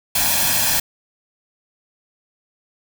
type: noise with comb filter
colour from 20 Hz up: white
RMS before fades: -18 dBFS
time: 0.15-0.8 s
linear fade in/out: 5 ms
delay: 1.2 ms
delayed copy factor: +0.7
effects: none